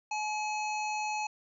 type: harmonic tone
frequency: 850 Hz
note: G#5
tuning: 40 cents sharp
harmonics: 1 / 3 / 5 / 7 / 8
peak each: -32 / -37 / -46 / -46 / -47 dBFS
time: 0.11-1.27 s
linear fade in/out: 5 ms
effects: none